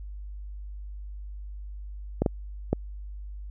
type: clicks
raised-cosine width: 2 ms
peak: -9 dBFS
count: 3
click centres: 2.22 / 2.262 / 2.73 s
effects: added 50 Hz sine -36 dBFS peak until 3.5 s